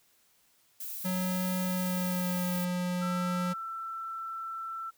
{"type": "noise", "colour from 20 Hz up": "violet", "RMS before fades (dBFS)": -39, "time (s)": [0.8, 2.65], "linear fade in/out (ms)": 5}
{"type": "tone with pitch glide", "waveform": "square", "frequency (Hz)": [184.3, 179.16], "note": ["F#3", "F3"], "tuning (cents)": [-7, 44], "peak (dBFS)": -30, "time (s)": [1.04, 3.54], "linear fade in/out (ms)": 20, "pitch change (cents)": -49, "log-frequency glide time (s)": [1.6, 2.6]}
{"type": "tone", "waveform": "sine", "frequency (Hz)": 1336, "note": "E6", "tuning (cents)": 23, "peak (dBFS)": -35, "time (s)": [3.01, 4.91], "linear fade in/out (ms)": 20}
{"effects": ["white hiss -67 dBFS RMS until 4.97 s"]}